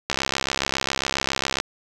click train, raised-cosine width 0.2 ms, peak -4 dBFS, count 102, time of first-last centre 0.1-1.601 s, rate 67.3 Hz, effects none

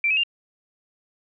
sine tone with pitch steps, 2350 / 2563 / 2795 Hz, D7 / E7 / F7, +1 / -49 / +1 cents, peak -18 dBFS, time 0.04-0.235 s, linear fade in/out 2 ms, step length 65 ms, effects none

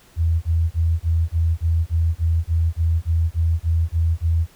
sine tone bursts, 82.41 Hz, E2, in tune, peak -15 dBFS, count 15, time 0.16-4.466 s, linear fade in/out 50 ms, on 260 ms, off 29 ms, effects pink hiss -52 dBFS RMS until 4.55 s

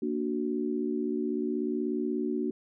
sine chord, Bb augmented, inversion none, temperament equal, 233.1 / 293.7 / 370 Hz, Bb3 / D4 / F#4, 0 / 0 / 0 cents, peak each -32 / -32 / -32 dBFS, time 0.02-2.51 s, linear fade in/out 5 ms, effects none

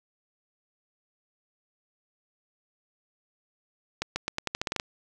accelerating click train, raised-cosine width 0.2 ms, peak -11 dBFS, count 11, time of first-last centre 4.02-4.799 s, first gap 140 ms, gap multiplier 0.86, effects none

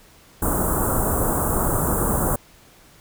pink band-stop noise, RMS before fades -21 dBFS, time 0.42-2.36 s, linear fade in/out 5 ms, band 1400 to 7900 Hz, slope 48 dB/octave, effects pink hiss -51 dBFS RMS until 3 s

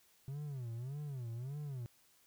triangle tone with vibrato, 130.81 Hz, C3, in tune, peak -38 dBFS, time 0.28-1.86 s, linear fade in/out 0 ms, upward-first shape sine, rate 1.7 Hz, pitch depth 230 cents each way, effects white hiss -69 dBFS RMS until 2.26 s

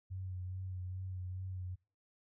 sine tone with vibrato, 92.5 Hz, F#2, in tune, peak -39 dBFS, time 0.1-1.76 s, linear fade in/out 20 ms, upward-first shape sine, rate 2.4 Hz, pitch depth 29 cents each way, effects noise-tail reverb RT60 0.4 s tail -26 dB re dry

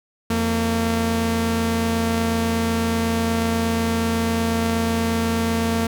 sawtooth tone pair together, 85.4 / 228 Hz, F2 / A#3, -38 / -38 cents, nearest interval octave + perfect fourth, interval 1700 cents, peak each -21 / -16 dBFS, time 0.3-5.87 s, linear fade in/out 5 ms, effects none

